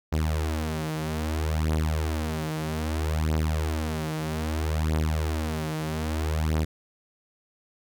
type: beating tone pair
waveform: sawtooth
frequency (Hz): 77.78 / 78.4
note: D#2 / D#2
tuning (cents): 0 / +14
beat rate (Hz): 0.62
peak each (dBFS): -24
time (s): 0.12-6.65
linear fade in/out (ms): 10
effects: none